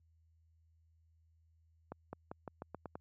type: accelerating click train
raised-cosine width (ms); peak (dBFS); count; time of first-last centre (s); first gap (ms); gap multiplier
1; -29; 8; 1.92-2.955; 210; 0.88
effects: added 81 Hz sine -64 dBFS peak until 3 s + high-pass 80 Hz 12 dB/octave